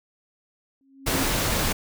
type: tone with exponential growth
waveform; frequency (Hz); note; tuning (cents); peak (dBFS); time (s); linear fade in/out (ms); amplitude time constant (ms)
sine; 270.9; C#4; -40; -23; 0.81-1.23; 1; 90
type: noise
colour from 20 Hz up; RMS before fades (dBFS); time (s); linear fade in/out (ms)
pink; -24; 1.06-1.73; 10
effects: none